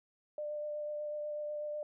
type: tone with vibrato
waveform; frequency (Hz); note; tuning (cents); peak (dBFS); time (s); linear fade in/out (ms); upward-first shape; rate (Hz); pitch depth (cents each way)
sine; 597; D5; +28; -36; 0.38-1.83; 2; sine; 8.1; 12
effects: none